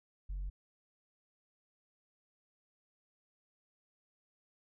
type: tone with tanh clipping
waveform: sine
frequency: 46.58 Hz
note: F#1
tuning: 12 cents sharp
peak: -37 dBFS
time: 0.29-0.5 s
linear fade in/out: 10 ms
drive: 1 dB
effects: none